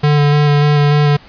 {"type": "tone with vibrato", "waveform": "square", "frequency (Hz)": 146.8, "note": "D3", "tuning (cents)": 0, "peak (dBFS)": -9, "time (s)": [0.03, 1.17], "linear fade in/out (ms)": 10, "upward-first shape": "square", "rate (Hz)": 3.4, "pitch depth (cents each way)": 13, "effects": ["pink hiss -41 dBFS RMS until 1.28 s", "resampled to 11025 Hz"]}